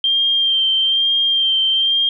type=tone with vibrato; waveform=sine; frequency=3171 Hz; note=G7; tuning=19 cents sharp; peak=-13 dBFS; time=0.04-2.09 s; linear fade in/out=2 ms; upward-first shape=sine; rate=1.1 Hz; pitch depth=24 cents each way; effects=none